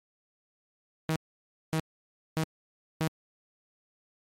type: tone bursts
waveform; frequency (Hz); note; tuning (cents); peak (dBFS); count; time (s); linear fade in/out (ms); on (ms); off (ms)
sawtooth; 159; D#3; +38; -22; 4; 1.09-3.076; 0; 69; 570
effects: MP3 64 kbps